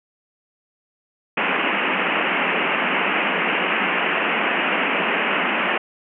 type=band-pass noise; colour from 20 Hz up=white; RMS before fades=-21 dBFS; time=1.37-5.78 s; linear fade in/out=5 ms; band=170 to 2900 Hz; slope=96 dB/octave; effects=none